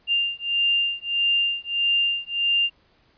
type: beating tone pair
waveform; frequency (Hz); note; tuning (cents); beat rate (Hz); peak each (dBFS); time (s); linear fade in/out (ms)
sine; 2794 / 2795.6; F7 / F7; 0 / +1; 1.6; -23; 0.07-2.7; 50
effects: pink hiss -61 dBFS RMS until 3.17 s + resampled to 11025 Hz